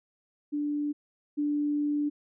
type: tone pair in turn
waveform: sine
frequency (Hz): 293.5 / 293.5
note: D4 / D4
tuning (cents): -1 / -1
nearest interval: unison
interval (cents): 0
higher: neither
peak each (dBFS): -27 / -25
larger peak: second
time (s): 0.52-0.93 / 1.37-2.1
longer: second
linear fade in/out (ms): 20
effects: none